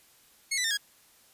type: tone with pitch steps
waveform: 15% pulse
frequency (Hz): 2178 / 1985.7 / 1810.4 / 1650.6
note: C#7 / B6 / A6 / G#6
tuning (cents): -31 / +9 / +49 / -11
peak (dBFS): -20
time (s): 0.51-0.774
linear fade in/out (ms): 10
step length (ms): 66
effects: white hiss -60 dBFS RMS until 1.33 s + resampled to 32000 Hz